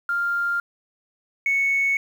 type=tone pair in turn; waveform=sine; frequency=1396.9 / 2213 Hz; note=F6 / C#7; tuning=0 / -3 cents; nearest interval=minor sixth; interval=797 cents; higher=second; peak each=-20 / -17 dBFS; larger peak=second; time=0.09-0.6 / 1.46-1.97 s; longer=neither; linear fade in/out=2 ms; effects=tanh soft clip ceiling -14 dBFS + 8-bit